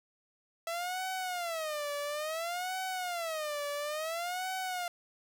sawtooth tone with vibrato, 659.3 Hz, E5, in tune, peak -30 dBFS, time 0.67-4.88 s, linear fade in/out 2 ms, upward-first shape sine, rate 0.58 Hz, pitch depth 230 cents each way, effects none

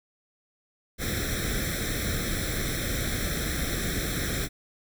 pink noise with comb filter, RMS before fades -29 dBFS, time 0.98-4.49 s, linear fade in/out 50 ms, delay 0.53 ms, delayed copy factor +1, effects none

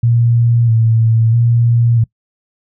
sine tone with vibrato, 115.5 Hz, A#2, 16 cents flat, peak -8 dBFS, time 0.03-2.04 s, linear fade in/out 5 ms, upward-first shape square, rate 0.77 Hz, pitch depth 35 cents each way, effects noise-tail reverb RT60 0.1 s tail -23 dB re dry

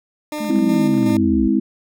20% pulse tone with tremolo, 301.3 Hz, D4, 44 cents sharp, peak -19 dBFS, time 0.32-1.17 s, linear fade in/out 2 ms, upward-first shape square, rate 2.7 Hz, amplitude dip 40%
clicks, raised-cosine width 0.5 ms, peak -25 dBFS, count 10, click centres 0.384 / 0.446 / 0.511 / 0.559 / 0.589 / 0.743 / 0.942 / 0.978 / 1.029 / 1.098 s
sine linear sweep, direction down, 223.1 to 53.4 Hz, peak -23 dBFS, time 0.4-1.48 s, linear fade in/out 5 ms
sine chord, Ab augmented, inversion none, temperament just, 207.7 / 259.6 / 324.5 Hz, Ab3 / C4 / E4, 0 / -13 / -27 cents, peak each -18 dBFS, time 0.49-1.6 s, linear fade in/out 10 ms
effects none

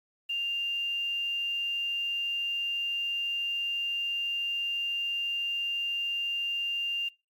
sine tone with quantisation, 2794 Hz, F7, in tune, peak -28 dBFS, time 0.29-7.09 s, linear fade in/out 10 ms, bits 9, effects noise-tail reverb RT60 0.3 s tail -25 dB re dry + MP3 96 kbps

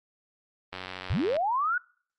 click train, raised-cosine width 0.3 ms, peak -20 dBFS, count 60, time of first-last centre 0.73-1.366 s, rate 92.7 Hz
sine linear sweep, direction up, 55 to 1497 Hz, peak -24 dBFS, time 1.1-1.78 s, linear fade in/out 5 ms
effects noise-tail reverb RT60 0.5 s tail -26 dB re dry + Opus 32 kbps

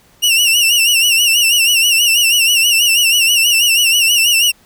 sawtooth tone with vibrato, 2800 Hz, F7, 4 cents sharp, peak -6 dBFS, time 0.22-4.52 s, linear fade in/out 20 ms, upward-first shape sine, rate 6.2 Hz, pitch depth 96 cents each way, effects pink hiss -50 dBFS RMS until 4.65 s

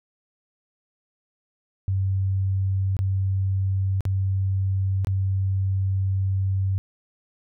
sine tone with dropouts, 96.1 Hz, G2, 34 cents flat, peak -20 dBFS, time 1.88-6.78 s, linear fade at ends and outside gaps 0 ms, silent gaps 2.967-2.99 / 4.007-4.053 / 5.047-5.071 s, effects none

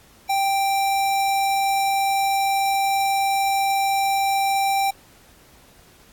square tone, 785 Hz, G5, 2 cents sharp, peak -19 dBFS, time 0.29-4.91 s, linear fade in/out 10 ms, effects pink hiss -52 dBFS RMS until 6.12 s + AAC 64 kbps

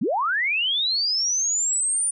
sine linear sweep, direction up, 158.4 to 9397 Hz, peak -20 dBFS, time 0.01-2.11 s, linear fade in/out 10 ms, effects none

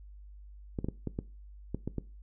clicks, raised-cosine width 3 ms, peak -20 dBFS, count 8, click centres 0.788 / 0.845 / 0.886 / 1.073 / 1.189 / 1.746 / 1.876 / 1.983 s, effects noise-tail reverb RT60 0.3 s tail -19 dB re dry + added 50 Hz sine -47 dBFS peak until 2.22 s

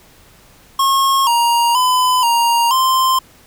square tone with pitch steps, 1085 / 941 / 1008 / 937 / 1044 Hz, C#6 / A#5 / B5 / A#5 / C6, -37 / +16 / +35 / +9 / -4 cents, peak -12 dBFS, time 0.79-3.19 s, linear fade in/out 5 ms, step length 480 ms, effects pink hiss -47 dBFS RMS until 3.46 s

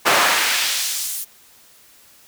brown noise with high-pass filter sweep, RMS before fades -19 dBFS, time 0.05-1.25 s, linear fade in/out 20 ms, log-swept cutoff 770 to 11000 Hz, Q 0.87, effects white hiss -50 dBFS RMS until 2.27 s

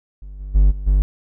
triangle tone with level steps, 49 Hz, G1, in tune, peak -30 / -25 / -7 / -23 / -9 dBFS, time 0.22-1.02 s, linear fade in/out 0 ms, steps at 0.39 / 0.54 / 0.7 / 0.86 s, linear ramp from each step 20 ms, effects none

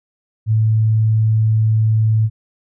sine tone, 109.9 Hz, A2, 2 cents flat, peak -11 dBFS, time 0.46-2.3 s, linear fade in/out 50 ms, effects none

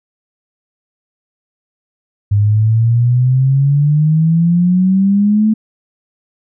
sine exponential sweep, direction up, 101 to 220 Hz, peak -8 dBFS, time 2.31-5.54 s, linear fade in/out 10 ms, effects none

